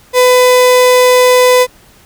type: tone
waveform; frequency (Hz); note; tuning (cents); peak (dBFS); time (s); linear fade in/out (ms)
35% pulse; 501; B4; +25; -3; 0.13-1.67; 50
effects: pink hiss -44 dBFS RMS until 2.05 s